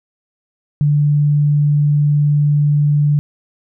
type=tone; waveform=sine; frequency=146.83 Hz; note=D3; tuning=in tune; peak=-10 dBFS; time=0.81-3.19 s; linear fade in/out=0 ms; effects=none